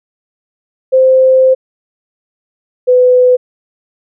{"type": "tone pair in turn", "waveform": "sine", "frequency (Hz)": [521, 501.1], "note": ["C5", "B4"], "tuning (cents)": [-7, 25], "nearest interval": "minor second", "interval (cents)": 68, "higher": "first", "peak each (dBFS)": -4, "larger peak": "neither", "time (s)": [[0.92, 1.55], [2.87, 3.37]], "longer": "first", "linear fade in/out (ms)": 20, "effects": []}